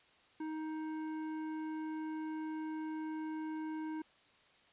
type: tone with hard clipping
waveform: sine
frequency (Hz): 313.2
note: D#4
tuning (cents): +11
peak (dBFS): -40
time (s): 0.4-4.02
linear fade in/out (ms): 5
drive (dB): 11
effects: white hiss -66 dBFS RMS until 4.72 s + resampled to 8000 Hz